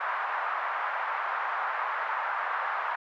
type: band-pass noise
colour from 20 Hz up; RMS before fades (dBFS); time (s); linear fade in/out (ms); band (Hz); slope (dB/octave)
white; -31; 0-2.96; 10; 790 to 1500; 24
effects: none